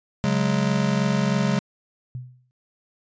square chord, C# suspended fourth, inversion none, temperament just, 138.59 / 184.79 / 207.9 Hz, C#3 / F#3 / G#3, 0 / -2 / +2 cents, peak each -25 / -25 / -24 dBFS, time 0.24-1.59 s, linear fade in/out 0 ms
sine tone with exponential decay, 125.6 Hz, B2, 30 cents sharp, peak -27 dBFS, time 2.15-2.51 s, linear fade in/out 0 ms, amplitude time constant 77 ms
effects resampled to 16000 Hz

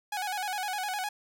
sawtooth tone with vibrato, 787 Hz, G5, 7 cents sharp, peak -27 dBFS, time 0.12-1.09 s, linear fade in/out 5 ms, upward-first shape square, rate 9.8 Hz, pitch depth 97 cents each way, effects none

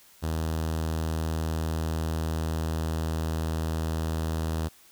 sawtooth tone with notch filter, 80.1 Hz, E2, 49 cents flat, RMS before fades -29 dBFS, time 0.22-4.69 s, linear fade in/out 20 ms, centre 2200 Hz, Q 1.9, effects white hiss -56 dBFS RMS until 4.91 s

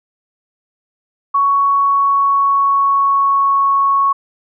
sine tone with pitch glide, 1115 to 1106 Hz, C#6 to C#6, +10 to -4 cents, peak -10 dBFS, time 1.34-4.13 s, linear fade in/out 10 ms, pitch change -14 cents, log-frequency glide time 1.82-3.62 s, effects none

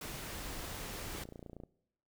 pink noise, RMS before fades -43 dBFS, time 0.01-1.24 s, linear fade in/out 5 ms
click train, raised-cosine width 2 ms, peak -34 dBFS, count 15, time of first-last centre 1.15-1.636 s, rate 28.8 Hz
effects noise-tail reverb RT60 0.8 s tail -21 dB re dry

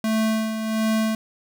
square tone with tremolo, 220 Hz, A3, in tune, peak -19 dBFS, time 0.04-1.15 s, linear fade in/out 2 ms, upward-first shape sine, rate 1.4 Hz, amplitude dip 55%, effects none

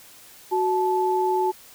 sine tone pair together, 370 / 870.9 Hz, F#4 / A5, 0 / -18 cents, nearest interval octave + minor third, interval 1482 cents, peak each -22 dBFS, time 0.51-1.52 s, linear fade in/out 20 ms, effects white hiss -48 dBFS RMS until 1.74 s

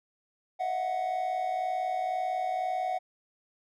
triangle tone cluster, 635 / 677 / 739 Hz, D#5 / E5 / F#5, +35 / +46 / -2 cents, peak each -36 / -36 / -27 dBFS, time 0.59-2.99 s, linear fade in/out 20 ms, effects none

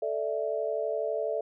sine chord, A suspended fourth, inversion none, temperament equal, 440 / 587.3 / 659.3 Hz, A4 / D5 / E5, 0 / 0 / 0 cents, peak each -32 dBFS, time 0.02-1.41 s, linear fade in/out 5 ms, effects none

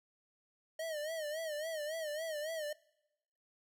square tone with vibrato, 622.3 Hz, D#5, in tune, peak -38 dBFS, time 0.79-2.73 s, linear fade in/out 5 ms, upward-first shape sine, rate 3.6 Hz, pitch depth 100 cents each way, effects noise-tail reverb RT60 0.9 s tail -23 dB re dry

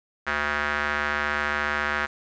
square tone with band-pass filter, 73.8 Hz, D2, 9 cents sharp, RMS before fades -26 dBFS, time 0.26-2.07 s, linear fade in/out 20 ms, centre 1600 Hz, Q 2.9, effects resampled to 16000 Hz + 8-bit

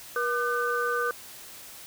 sine tone cluster, 479.8 / 1202 / 1513 Hz, A#4 / D6 / F#6, +50 / +40 / +38 cents, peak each -29 dBFS, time 0.16-1.11 s, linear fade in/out 2 ms, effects white hiss -45 dBFS RMS until 1.86 s

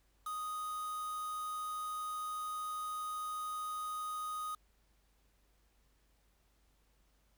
triangle tone with quantisation, 1244.5 Hz, D#6, in tune, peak -36 dBFS, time 0.26-4.55 s, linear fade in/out 5 ms, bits 8, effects added 50 Hz sine -70 dBFS peak until 7.37 s + pink hiss -75 dBFS RMS until 7.37 s

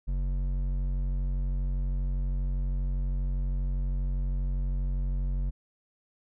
triangle tone with hard clipping, 46.25 Hz, F#1, in tune, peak -28 dBFS, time 0.07-5.51 s, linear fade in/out 20 ms, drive 12 dB, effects none

